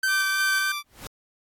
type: tone with tremolo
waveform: 45% pulse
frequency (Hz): 1545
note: G6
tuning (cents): -26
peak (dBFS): -21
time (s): 0.03-0.72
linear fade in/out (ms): 5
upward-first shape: square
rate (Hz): 2.7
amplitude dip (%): 25
type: tone with vibrato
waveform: 15% pulse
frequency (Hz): 1174.7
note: D6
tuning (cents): 0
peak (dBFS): -22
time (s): 0.07-0.83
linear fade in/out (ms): 50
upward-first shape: sine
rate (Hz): 3.6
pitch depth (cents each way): 12
type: noise with exponential growth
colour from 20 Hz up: pink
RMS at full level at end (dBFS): -33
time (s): 0.84-1.07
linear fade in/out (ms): 2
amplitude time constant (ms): 48
effects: AAC 64 kbps